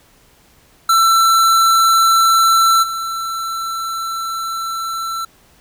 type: tone with level steps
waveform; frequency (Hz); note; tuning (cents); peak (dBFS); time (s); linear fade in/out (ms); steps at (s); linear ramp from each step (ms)
square; 1339; E6; +27; -10 / -21; 0.89-5.25; 5; 2.82; 20
effects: pink hiss -51 dBFS RMS until 5.6 s